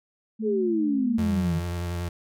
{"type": "tone with pitch glide", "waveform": "sine", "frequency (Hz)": [219.7, 213.2], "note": ["A3", "G#3"], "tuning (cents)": [-2, 46], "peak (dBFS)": -27, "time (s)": [0.39, 1.2], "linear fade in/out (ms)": 20, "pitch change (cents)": -52, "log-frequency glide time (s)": [0.71, 1.07]}
{"type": "exponential sweep", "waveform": "sine", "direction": "down", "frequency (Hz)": [441.8, 155.56], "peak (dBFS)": -22, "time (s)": [0.42, 1.61], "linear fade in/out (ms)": 50}
{"type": "tone with vibrato", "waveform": "35% pulse", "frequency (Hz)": 87, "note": "F2", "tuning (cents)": -6, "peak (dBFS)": -26, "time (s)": [1.18, 2.09], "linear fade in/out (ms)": 5, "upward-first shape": "square", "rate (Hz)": 11, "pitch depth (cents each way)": 17}
{"effects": []}